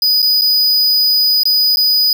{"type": "tone with dropouts", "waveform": "square", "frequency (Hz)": 4965, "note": "D#8", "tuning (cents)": -5, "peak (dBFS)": -10, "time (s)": [0.02, 2.13], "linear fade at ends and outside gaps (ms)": 2, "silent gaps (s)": [[0.22, 0.226], [0.412, 0.418], [1.434, 1.454], [1.76, 1.77]], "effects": []}